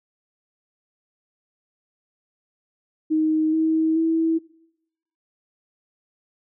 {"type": "tone with pitch steps", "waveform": "sine", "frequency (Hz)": [313.1, 319.1, 325.3], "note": ["D#4", "D#4", "E4"], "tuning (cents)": [11, 44, -23], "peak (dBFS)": -17, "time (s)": [3.1, 4.39], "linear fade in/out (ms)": 20, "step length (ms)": 430, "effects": ["noise-tail reverb RT60 0.8 s tail -21 dB re dry"]}